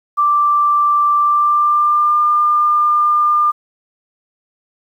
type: tone with pitch glide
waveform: sine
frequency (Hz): 1174.7 to 1201.5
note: D6 to D6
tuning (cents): 0 to +39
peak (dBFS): -10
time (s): 0.17-3.52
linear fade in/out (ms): 20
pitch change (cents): +39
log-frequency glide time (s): 1.18-2.22
effects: 8-bit

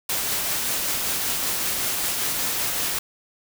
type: noise with tremolo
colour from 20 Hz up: white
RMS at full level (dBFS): -24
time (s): 0.09-2.99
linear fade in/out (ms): 5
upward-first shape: triangle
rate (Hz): 5.2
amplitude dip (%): 25
effects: none

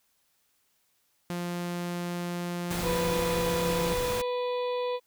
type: tone with pitch glide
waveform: sawtooth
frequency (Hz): 174.9 to 173.89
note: F3 to F3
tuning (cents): +3 to -7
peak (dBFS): -27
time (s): 1.3-3.94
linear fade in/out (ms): 0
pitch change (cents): -10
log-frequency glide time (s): 3.13-3.25
type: noise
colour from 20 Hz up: pink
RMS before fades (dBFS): -34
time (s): 2.7-4.22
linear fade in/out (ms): 10
type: harmonic tone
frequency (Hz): 493.9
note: B4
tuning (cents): 0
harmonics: 1 / 2 / 4 / 5 / 6 / 7 / 8 / 9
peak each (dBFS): -28 / -35 / -50 / -45 / -56 / -45 / -49 / -54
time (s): 2.82-5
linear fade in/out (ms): 50
effects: white hiss -71 dBFS RMS until 5.06 s

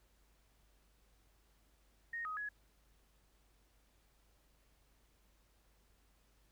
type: tone with pitch steps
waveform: sine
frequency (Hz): 1858 / 1258 / 1682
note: A#6 / D#6 / G#6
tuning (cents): -6 / +19 / +22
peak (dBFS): -39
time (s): 2.13-2.49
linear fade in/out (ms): 5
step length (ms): 120
effects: added 50 Hz sine -70 dBFS peak until 6.51 s + pink hiss -74 dBFS RMS until 6.51 s

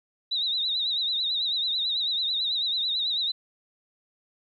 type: tone with vibrato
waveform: sine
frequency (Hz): 3831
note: A#7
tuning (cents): +47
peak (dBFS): -24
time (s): 0.31-3.32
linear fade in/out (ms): 10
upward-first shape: triangle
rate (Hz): 9.1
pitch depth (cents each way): 110
effects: 11-bit

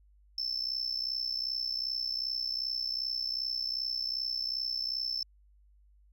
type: tone with amplitude modulation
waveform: sine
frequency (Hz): 5300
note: E8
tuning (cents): +9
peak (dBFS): -26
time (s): 0.38-5.23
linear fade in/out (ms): 2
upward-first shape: sine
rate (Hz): 62.6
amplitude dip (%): 85
effects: tanh soft clip ceiling -26 dBFS + added 50 Hz sine -59 dBFS peak until 6.12 s

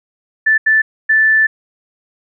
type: tone bursts at uneven times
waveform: sine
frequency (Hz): 1758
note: A6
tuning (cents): -2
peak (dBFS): -8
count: 3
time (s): 0.46-0.58 / 0.66-0.82 / 1.09-1.47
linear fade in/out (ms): 10
effects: none

